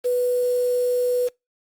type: tone with quantisation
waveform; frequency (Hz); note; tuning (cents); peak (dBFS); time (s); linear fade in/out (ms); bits
sine; 493.4; B4; -2; -18; 0.04-1.29; 20; 6
effects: noise-tail reverb RT60 0.2 s tail -25 dB re dry + Opus 32 kbps